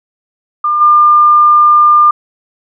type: tone with level steps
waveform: sine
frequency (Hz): 1200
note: D6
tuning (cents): +37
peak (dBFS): -9 / -3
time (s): 0.64-2.11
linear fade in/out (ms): 5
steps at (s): 0.8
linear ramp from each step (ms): 20
effects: none